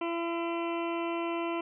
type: harmonic tone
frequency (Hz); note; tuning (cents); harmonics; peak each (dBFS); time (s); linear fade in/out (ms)
337.7; E4; +42; 1 / 2 / 3 / 4 / 6 / 7 / 8 / 9; -32 / -37 / -37 / -44 / -48 / -45 / -44 / -49; 0.01-1.61; 5
effects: none